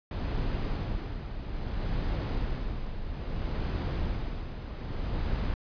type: noise with tremolo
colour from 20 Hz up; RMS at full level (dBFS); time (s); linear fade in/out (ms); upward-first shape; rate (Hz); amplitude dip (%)
brown; -29; 0.11-5.54; 2; sine; 0.61; 60
effects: resampled to 11025 Hz